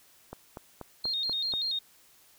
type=click train; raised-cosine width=1 ms; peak=-25 dBFS; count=6; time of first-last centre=0.33-1.538 s; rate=4.14 Hz
type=tone with vibrato; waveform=sine; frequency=3951 Hz; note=B7; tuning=in tune; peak=-28 dBFS; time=1.04-1.79 s; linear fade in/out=5 ms; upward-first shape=square; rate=5.2 Hz; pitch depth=110 cents each way
effects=white hiss -60 dBFS RMS until 2.38 s